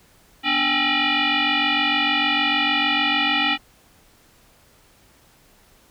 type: tone with frequency modulation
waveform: sine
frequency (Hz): 245.2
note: B3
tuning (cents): -12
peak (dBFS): -17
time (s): 0.43-3.58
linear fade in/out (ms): 50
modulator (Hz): 537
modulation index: 6
effects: pink hiss -55 dBFS RMS until 5.9 s